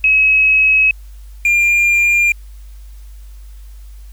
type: tone pair in turn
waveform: sine / triangle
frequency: 2561 / 2399 Hz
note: D#7 / D7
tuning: +49 / +36 cents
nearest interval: minor second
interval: 113 cents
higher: first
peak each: -8 dBFS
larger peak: neither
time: 0.04-0.91 / 1.45-2.32 s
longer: neither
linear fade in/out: 2 ms
effects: added 50 Hz sine -32 dBFS peak until 4.12 s + white hiss -52 dBFS RMS until 4.12 s